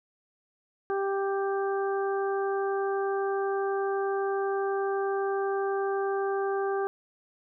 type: harmonic tone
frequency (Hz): 393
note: G4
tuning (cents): +4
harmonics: 1 / 2 / 3 / 4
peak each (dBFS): -27 / -33 / -37 / -39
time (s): 0.9-6.87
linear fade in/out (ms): 0
effects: none